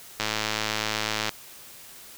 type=click train; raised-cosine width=0.2 ms; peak=-8 dBFS; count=119; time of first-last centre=0.2-1.293 s; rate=108 Hz; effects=white hiss -46 dBFS RMS until 2.17 s